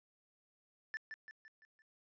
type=tone with echo; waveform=triangle; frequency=1760 Hz; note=A6; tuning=in tune; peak=-36 dBFS; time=0.94-0.97 s; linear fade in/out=0 ms; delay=170 ms; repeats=5; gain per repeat=-6 dB; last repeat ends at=1.82 s; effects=resampled to 16000 Hz